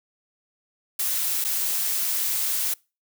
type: noise with dropouts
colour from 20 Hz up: blue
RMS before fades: -25 dBFS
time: 0.99-2.74 s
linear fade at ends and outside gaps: 5 ms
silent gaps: 1.442-1.447 s
effects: noise-tail reverb RT60 0.3 s tail -25 dB re dry